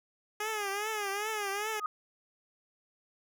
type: tone with vibrato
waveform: 10% pulse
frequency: 415.3 Hz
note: G#4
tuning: in tune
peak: -24 dBFS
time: 0.4-1.8 s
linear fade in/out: 5 ms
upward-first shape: triangle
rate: 2.5 Hz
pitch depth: 120 cents each way
type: tone with exponential growth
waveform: sine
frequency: 1248 Hz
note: D#6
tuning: 5 cents sharp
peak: -26 dBFS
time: 1.72-1.86 s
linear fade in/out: 2 ms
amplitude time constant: 29 ms
effects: none